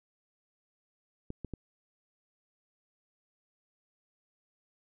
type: clicks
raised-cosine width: 3 ms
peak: -25 dBFS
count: 3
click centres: 1.304 / 1.447 / 1.537 s
effects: none